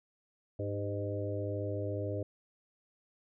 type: harmonic tone with a mistuned harmonic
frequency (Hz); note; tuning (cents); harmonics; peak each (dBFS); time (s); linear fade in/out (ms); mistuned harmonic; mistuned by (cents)
102.1; G#2; -29; 1 / 3 / 4 / 5 / 6; -36 / -41 / -41 / -40 / -41; 0.59-2.23; 5; 4; -34
effects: none